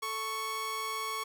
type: tone pair together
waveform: sawtooth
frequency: 440 / 1108.7 Hz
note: A4 / C#6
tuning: 0 / 0 cents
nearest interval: octave + major third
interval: 1600 cents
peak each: -39 / -30 dBFS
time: 0.02-1.24 s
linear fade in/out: 10 ms
effects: none